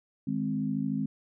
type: chord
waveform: sine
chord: Ab major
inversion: second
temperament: equal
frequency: 155.56 / 207.7 / 261.6 Hz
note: Eb3 / Ab3 / C4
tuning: 0 / 0 / 0 cents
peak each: -34 / -31 / -31 dBFS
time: 0.27-1.06 s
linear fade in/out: 5 ms
effects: none